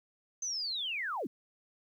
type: linear sweep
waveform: sine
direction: down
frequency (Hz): 6280 to 184.7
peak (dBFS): -33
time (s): 0.42-1.27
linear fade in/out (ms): 5
effects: 11-bit